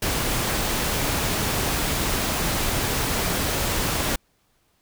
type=noise; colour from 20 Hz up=pink; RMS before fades=-24 dBFS; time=0.02-4.16 s; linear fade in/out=5 ms; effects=pink hiss -66 dBFS RMS until 4.81 s